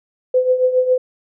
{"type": "tone with tremolo", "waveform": "sine", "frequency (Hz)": 508, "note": "B4", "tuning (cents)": 49, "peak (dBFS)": -9, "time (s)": [0.34, 0.98], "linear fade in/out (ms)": 5, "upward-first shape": "triangle", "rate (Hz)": 7.3, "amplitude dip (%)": 75, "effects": []}